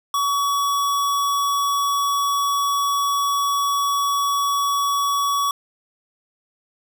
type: tone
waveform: square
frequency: 1130 Hz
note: C#6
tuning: 33 cents sharp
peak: -19 dBFS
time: 0.14-5.51 s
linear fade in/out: 2 ms
effects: none